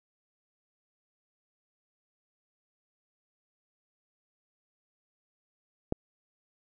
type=click; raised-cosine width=2 ms; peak=-14 dBFS; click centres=5.924 s; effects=none